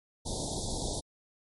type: band-stop noise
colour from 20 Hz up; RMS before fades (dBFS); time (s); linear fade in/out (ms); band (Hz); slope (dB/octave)
pink; -34; 0.25-1.01; 20; 930 to 3500; 96
effects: MP3 48 kbps